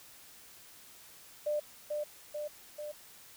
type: tone with echo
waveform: sine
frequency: 596 Hz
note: D5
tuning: 25 cents sharp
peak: -29 dBFS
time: 1.46-1.6 s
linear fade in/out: 10 ms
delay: 440 ms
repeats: 3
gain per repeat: -3 dB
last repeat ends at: 2.92 s
effects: white hiss -55 dBFS RMS until 3.36 s